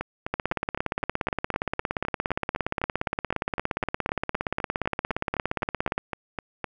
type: two click trains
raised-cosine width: 0.5 ms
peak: -14 / -10 dBFS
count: 27 / 98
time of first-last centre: 0.01-6.643 / 0.34-5.98 s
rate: 3.92 / 17.2 Hz
effects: none